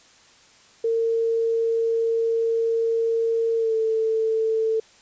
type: tone with pitch glide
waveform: sine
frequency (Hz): 456.2 to 444.2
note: A#4 to A4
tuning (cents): -37 to +16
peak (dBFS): -19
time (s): 0.84-4.8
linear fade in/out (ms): 5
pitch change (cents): -47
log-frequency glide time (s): 3.57-3.74
effects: white hiss -53 dBFS RMS until 5.01 s + resampled to 16000 Hz